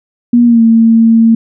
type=tone with pitch glide; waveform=sine; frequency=239.4 to 227 Hz; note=A#3 to A#3; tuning=+46 to -46 cents; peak=-3 dBFS; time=0.33-1.35 s; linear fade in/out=5 ms; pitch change=-92 cents; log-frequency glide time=0.45-0.62 s; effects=none